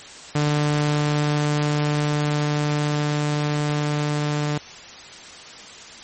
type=tone with level ramp; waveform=sawtooth; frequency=148.3 Hz; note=D3; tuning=17 cents sharp; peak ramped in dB=-14 to -17 dBFS; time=0.35-4.58 s; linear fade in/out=5 ms; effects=white hiss -40 dBFS RMS until 6.03 s + MP3 32 kbps